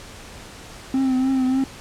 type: tone with vibrato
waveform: triangle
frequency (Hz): 261.6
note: C4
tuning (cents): 0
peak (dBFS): -15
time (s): 0.94-1.64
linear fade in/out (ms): 2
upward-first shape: triangle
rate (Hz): 3.4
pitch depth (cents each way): 48
effects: pink hiss -40 dBFS RMS until 1.8 s + low-pass 9000 Hz 12 dB/octave